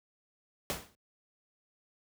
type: noise with exponential decay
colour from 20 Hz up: pink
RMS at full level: -31 dBFS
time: 0.7-0.95 s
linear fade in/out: 0 ms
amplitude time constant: 53 ms
effects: high-pass 60 Hz 12 dB/octave